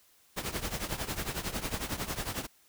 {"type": "noise with tremolo", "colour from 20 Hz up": "pink", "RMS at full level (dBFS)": -32, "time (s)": [0.36, 2.47], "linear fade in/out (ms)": 20, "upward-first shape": "triangle", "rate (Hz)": 11, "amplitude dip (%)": 85, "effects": ["white hiss -64 dBFS RMS until 2.68 s"]}